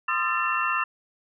sine tone cluster, 1039 / 1233 / 1349 / 1771 / 2717 Hz, C6 / D#6 / E6 / A6 / F7, -12 / -16 / +40 / +11 / -48 cents, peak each -29 dBFS, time 0.08-0.84 s, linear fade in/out 5 ms, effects none

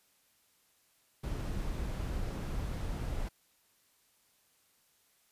brown noise, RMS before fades -36 dBFS, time 1.23-3.29 s, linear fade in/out 10 ms, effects white hiss -70 dBFS RMS until 5.31 s + resampled to 32000 Hz

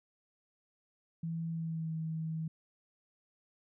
sine tone with pitch glide, 164.81 to 160.21 Hz, E3 to E3, 0 to -49 cents, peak -34 dBFS, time 1.23-2.48 s, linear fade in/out 5 ms, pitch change -49 cents, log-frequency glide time 1.5-1.94 s, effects none

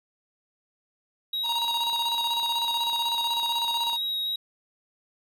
triangle tone with vibrato, 3809 Hz, A#7, 37 cents sharp, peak -25 dBFS, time 1.33-4.36 s, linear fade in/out 5 ms, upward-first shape square, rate 4.1 Hz, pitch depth 8 cents each way
square tone with tremolo, 935 Hz, A#5, 5 cents sharp, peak -27 dBFS, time 1.43-3.98 s, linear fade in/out 50 ms, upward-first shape square, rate 16 Hz, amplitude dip 60%
effects none

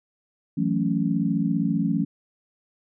sine chord, F# minor seventh, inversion third, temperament equal, 164.81 / 185 / 220 / 277.2 Hz, E3 / F#3 / A3 / C#4, 0 / 0 / 0 / 0 cents, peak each -26 dBFS, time 0.57-2.05 s, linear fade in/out 10 ms, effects none

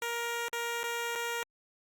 10% pulse tone with dropouts, 469.9 Hz, A#4, 14 cents sharp, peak -24 dBFS, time 0.02-1.43 s, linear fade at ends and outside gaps 1 ms, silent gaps 0.484-0.529 / 0.832-0.839 / 1.153-1.157 s, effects Opus 48 kbps

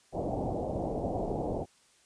white low-pass noise, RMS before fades -33 dBFS, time 0.12-1.66 s, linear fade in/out 50 ms, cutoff 760 Hz, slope 48 dB/octave, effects white hiss -64 dBFS RMS until 2.05 s + resampled to 22050 Hz

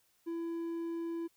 triangle tone, 334.5 Hz, E4, 25 cents sharp, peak -33 dBFS, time 0.26-1.28 s, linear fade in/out 20 ms, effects white hiss -72 dBFS RMS until 1.36 s

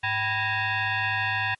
sine tone with frequency modulation, 103.83 Hz, G#2, in tune, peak -23 dBFS, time 0.03-1.55 s, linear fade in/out 10 ms, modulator 877 Hz, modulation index 3, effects white hiss -68 dBFS RMS until 1.59 s + MP3 48 kbps

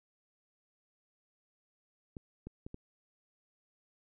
clicks, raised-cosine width 3 ms, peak -30 dBFS, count 4, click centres 2.168 / 2.47 / 2.665 / 2.744 s, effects none

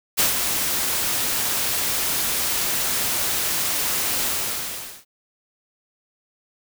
white noise with ADSR envelope, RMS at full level -17 dBFS, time 0.17-5.05 s, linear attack 27 ms, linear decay 130 ms, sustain -6 dB, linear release 790 ms, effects none

